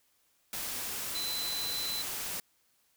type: tone in noise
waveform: sine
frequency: 4027 Hz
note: B7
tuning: 33 cents sharp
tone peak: -34 dBFS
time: 1.15-2.02 s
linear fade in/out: 2 ms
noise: white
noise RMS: -37 dBFS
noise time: 0.53-2.4 s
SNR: 0 dB
effects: white hiss -71 dBFS RMS until 2.96 s